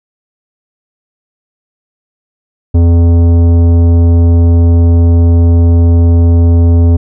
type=tone with tanh clipping; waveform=sine; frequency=84.8 Hz; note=E2; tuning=50 cents sharp; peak=-5 dBFS; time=2.74-6.97 s; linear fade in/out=10 ms; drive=13 dB; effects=none